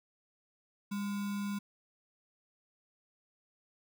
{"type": "tone with sample-and-hold", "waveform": "sine", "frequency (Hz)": 201.7, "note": "G3", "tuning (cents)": 50, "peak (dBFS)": -33, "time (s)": [0.91, 1.59], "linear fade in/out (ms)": 10, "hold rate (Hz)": 1225, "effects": []}